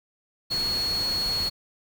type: tone in noise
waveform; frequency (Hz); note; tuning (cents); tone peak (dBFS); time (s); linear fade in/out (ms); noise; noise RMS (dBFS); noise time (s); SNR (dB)
sine; 4338; C#8; -38; -24; 0.5-1.5; 20; pink; -35; 0.5-1.5; +8
effects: none